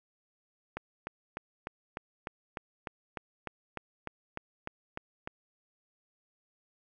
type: click train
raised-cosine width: 0.5 ms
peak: -21 dBFS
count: 16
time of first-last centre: 0.77-5.275 s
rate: 3.33 Hz
effects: none